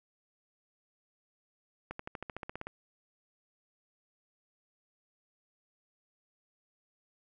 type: accelerating click train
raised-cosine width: 0.5 ms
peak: -24 dBFS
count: 12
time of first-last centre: 1.91-2.67 s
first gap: 84 ms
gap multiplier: 0.96
effects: none